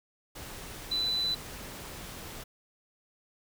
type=tone in noise; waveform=sine; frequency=3992 Hz; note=B7; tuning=18 cents sharp; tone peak=-27 dBFS; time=0.91-1.35 s; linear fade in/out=10 ms; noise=pink; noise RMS=-43 dBFS; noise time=0.35-2.44 s; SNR=+13 dB; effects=none